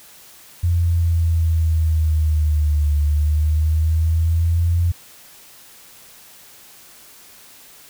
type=linear two-way sweep; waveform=sine; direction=down then up; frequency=86.6 to 73.42 to 86.6 Hz; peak=-14 dBFS; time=0.63-4.92 s; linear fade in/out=10 ms; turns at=2.98 s; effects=white hiss -45 dBFS RMS until 7.89 s